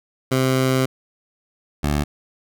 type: tone pair in turn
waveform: 15% pulse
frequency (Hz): 130.81 / 73.41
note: C3 / D2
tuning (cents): 0 / 0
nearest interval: minor seventh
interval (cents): 1000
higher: first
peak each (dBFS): -10 / -12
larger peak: first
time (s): 0.31-0.86 / 1.83-2.04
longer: first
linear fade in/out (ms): 10
effects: none